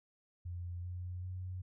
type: tone with pitch steps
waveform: sine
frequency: 87.8 / 89.75 / 91.74 Hz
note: F2 / F2 / F#2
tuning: +10 / +48 / -14 cents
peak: -39 dBFS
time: 0.45-1.62 s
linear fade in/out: 10 ms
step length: 390 ms
effects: none